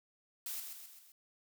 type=noise with echo; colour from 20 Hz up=blue; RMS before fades=-41 dBFS; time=0.46-0.6 s; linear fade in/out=2 ms; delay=130 ms; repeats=4; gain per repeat=-5 dB; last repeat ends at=1.12 s; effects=none